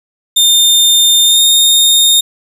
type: tone with pitch glide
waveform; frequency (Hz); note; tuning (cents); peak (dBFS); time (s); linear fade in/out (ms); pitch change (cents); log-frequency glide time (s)
sawtooth; 3620 to 3675; A7 to A#7; +48 to -25; -3; 0.36-2.21; 10; +27; 1.24-1.41
effects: none